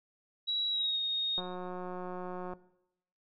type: tone with pitch glide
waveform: sine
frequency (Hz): 3889 to 3722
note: B7 to A#7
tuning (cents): -27 to -3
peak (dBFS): -29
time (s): 0.47-1.41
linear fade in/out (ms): 20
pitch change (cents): -76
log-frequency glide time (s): 0.7-0.97
type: click train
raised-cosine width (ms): 1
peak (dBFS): -27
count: 210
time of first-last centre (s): 1.38-2.535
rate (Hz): 181
effects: noise-tail reverb RT60 0.8 s tail -18 dB re dry